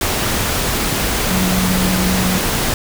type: tone in noise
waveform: sine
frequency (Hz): 185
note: F#3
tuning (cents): 0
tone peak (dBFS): -16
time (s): 1.31-2.38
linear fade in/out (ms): 2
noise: pink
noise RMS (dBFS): -18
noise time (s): 0.01-2.74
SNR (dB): -1
effects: none